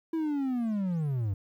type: linear sweep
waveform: triangle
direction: down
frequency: 330.5 to 92.5 Hz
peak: -25 dBFS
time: 0.13-1.34 s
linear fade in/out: 5 ms
effects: 11-bit